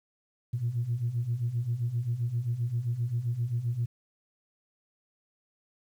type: beating tone pair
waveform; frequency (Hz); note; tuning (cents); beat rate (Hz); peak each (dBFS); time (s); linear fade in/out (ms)
sine; 114.2 / 121.8; A#2 / B2; -35 / -24; 7.6; -32 / -28; 0.53-3.86; 10
effects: tanh soft clip ceiling -21 dBFS + 10-bit